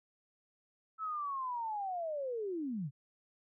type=linear sweep; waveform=sine; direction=down; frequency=1318.5 to 123.47 Hz; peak=-35 dBFS; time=0.98-2.91 s; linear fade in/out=50 ms; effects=none